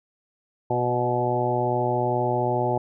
harmonic tone with a mistuned harmonic, 122.5 Hz, B2, 14 cents flat, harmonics 1 / 2 / 3 / 4 / 5 / 6 / 7, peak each -28 / -33 / -27 / -31 / -28 / -29 / -27 dBFS, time 0.7-2.78 s, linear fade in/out 5 ms, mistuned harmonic 4, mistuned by +24 cents, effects none

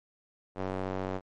square tone with band-pass filter, 47.16 Hz, F#1, 34 cents sharp, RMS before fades -34 dBFS, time 0.55-1.21 s, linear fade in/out 50 ms, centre 590 Hz, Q 0.85, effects MP3 48 kbps

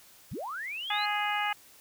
sine linear sweep, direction up, 55 to 4257 Hz, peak -34 dBFS, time 0.31-1.06 s, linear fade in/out 10 ms
harmonic tone, 415.3 Hz, G#4, in tune, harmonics 2 / 3 / 4 / 5 / 6 / 7, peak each -31 / -35 / -35 / -35 / -37 / -37 dBFS, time 0.9-1.53 s, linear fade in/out 5 ms
effects white hiss -56 dBFS RMS until 1.8 s

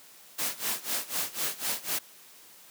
white noise with tremolo, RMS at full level -29 dBFS, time 0.38-1.99 s, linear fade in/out 10 ms, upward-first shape sine, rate 4 Hz, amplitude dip 90%, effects white hiss -53 dBFS RMS until 2.7 s + high-pass 150 Hz 12 dB/octave

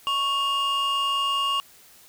triangle tone pair together, 1108.7 / 2829 Hz, C#6 / F7, 0 / +22 cents, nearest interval octave + major third, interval 1622 cents, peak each -21 / -22 dBFS, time 0.07-1.6 s, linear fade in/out 0 ms, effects tanh soft clip ceiling -17 dBFS + white hiss -52 dBFS RMS until 2.08 s

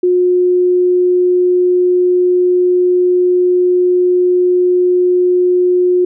sine tone, 360 Hz, F#4, 47 cents flat, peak -8 dBFS, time 0.03-6.05 s, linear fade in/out 5 ms, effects none

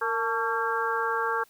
sine tone cluster, 460.3 / 887 / 1129 / 1367 / 1605 Hz, A#4 / A5 / C#6 / F6 / G6, -22 / +14 / +31 / -37 / +40 cents, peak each -31 dBFS, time 0.01-1.44 s, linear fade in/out 10 ms, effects white hiss -60 dBFS RMS until 1.49 s

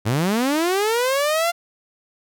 sawtooth linear sweep, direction up, 98.6 to 698.5 Hz, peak -14 dBFS, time 0.05-1.52 s, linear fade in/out 20 ms, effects none

